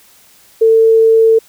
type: tone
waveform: sine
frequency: 448.4 Hz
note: A4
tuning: 33 cents sharp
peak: -5 dBFS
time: 0.61-1.39 s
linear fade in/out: 10 ms
effects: white hiss -46 dBFS RMS until 1.48 s